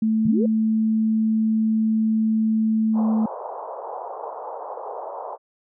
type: tone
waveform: sine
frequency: 220 Hz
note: A3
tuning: in tune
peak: -17 dBFS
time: 0.02-3.26 s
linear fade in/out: 5 ms
type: linear sweep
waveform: sine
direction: up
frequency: 124 to 527 Hz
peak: -22 dBFS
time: 0.25-0.46 s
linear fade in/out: 5 ms
type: band-pass noise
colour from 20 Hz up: white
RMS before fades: -33 dBFS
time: 2.93-5.38 s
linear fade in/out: 50 ms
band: 440 to 1000 Hz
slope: 48 dB/octave
effects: none